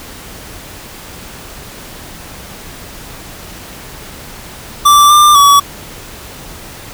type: tone with pitch steps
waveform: square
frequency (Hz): 1169 / 1191 / 1137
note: D6 / D6 / C#6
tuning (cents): -8 / +24 / +44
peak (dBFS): -4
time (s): 4.85-5.6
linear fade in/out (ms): 10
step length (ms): 250
effects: pink hiss -31 dBFS RMS until 6.93 s